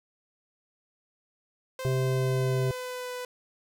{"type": "tone with pitch glide", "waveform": "sawtooth", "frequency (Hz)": [520, 497.7], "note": ["C5", "B4"], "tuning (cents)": [-11, 13], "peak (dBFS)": -30, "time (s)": [1.79, 3.25], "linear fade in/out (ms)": 2, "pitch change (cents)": -76, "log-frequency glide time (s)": [1.91, 3.12]}
{"type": "harmonic tone", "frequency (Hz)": 130.81, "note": "C3", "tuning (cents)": 0, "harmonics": [1, 3, 5], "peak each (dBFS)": [-25, -30, -38], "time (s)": [1.85, 2.71], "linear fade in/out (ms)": 0}
{"effects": []}